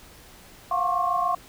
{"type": "tone cluster", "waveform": "sine", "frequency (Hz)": [697, 724, 1075, 1135], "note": ["F5", "F#5", "C6", "C#6"], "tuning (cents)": [-4, -38, 47, 41], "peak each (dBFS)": [-28, -28, -24, -30], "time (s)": [0.71, 1.35], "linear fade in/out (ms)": 5, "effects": ["pink hiss -49 dBFS RMS until 1.48 s"]}